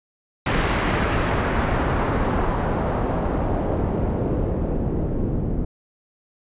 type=noise with low-pass filter sweep; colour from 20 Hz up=pink; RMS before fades=-22 dBFS; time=0.46-5.65 s; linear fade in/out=5 ms; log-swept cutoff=2400 to 310 Hz; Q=0.97; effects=resampled to 8000 Hz